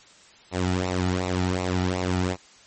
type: tone with flanger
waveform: sawtooth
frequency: 91.3 Hz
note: F#2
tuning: 23 cents flat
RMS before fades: -25 dBFS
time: 0.51-2.37 s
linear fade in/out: 50 ms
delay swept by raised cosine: 0.61 to 1.91 ms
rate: 2.7 Hz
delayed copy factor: -0.7
effects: white hiss -52 dBFS RMS until 2.66 s + MP3 32 kbps